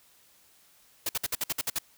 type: noise bursts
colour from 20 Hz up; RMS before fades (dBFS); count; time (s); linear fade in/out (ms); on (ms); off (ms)
white; -29; 9; 1.06-1.787; 5; 31; 56
effects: white hiss -61 dBFS RMS until 1.97 s